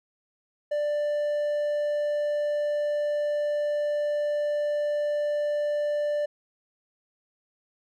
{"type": "tone", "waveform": "triangle", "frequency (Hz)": 590, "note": "D5", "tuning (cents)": 8, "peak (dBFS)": -22, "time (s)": [0.71, 6.26], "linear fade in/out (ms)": 10, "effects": []}